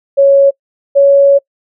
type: tone pair in turn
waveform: sine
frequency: 554.4 / 558.6 Hz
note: C#5 / C#5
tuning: 0 / +13 cents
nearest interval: unison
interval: 13 cents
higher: second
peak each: -3 dBFS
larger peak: neither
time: 0.17-0.51 / 0.95-1.39 s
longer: second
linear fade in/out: 20 ms
effects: noise-tail reverb RT60 0.1 s tail -25 dB re dry